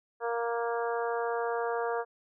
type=harmonic tone; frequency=233.9 Hz; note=A#3; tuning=6 cents sharp; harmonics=2 / 3 / 4 / 5 / 6 / 7; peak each=-31 / -35 / -37 / -39 / -41 / -42 dBFS; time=0.2-2.05 s; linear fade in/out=50 ms; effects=none